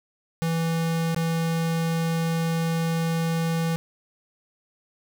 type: tone with dropouts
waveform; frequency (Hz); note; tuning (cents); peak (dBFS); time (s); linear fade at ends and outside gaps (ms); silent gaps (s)
square; 164.81; E3; 0; -23; 0.42-3.76; 0; 1.146-1.163
effects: none